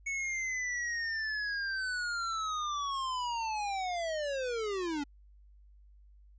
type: linear sweep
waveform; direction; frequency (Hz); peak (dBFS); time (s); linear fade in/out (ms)
square; down; 2217 to 277.2; -33; 0.06-5.04; 10
effects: added 50 Hz sine -55 dBFS peak until 6.38 s + resampled to 16000 Hz